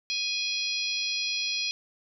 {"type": "harmonic tone with a mistuned harmonic", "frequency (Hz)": 830.6, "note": "G#5", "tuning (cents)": 0, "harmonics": [3, 4, 5, 6, 7], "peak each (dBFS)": [-32, -34, -32, -35, -38], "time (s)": [0.1, 1.71], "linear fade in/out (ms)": 0, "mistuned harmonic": 7, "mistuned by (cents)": -46, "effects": []}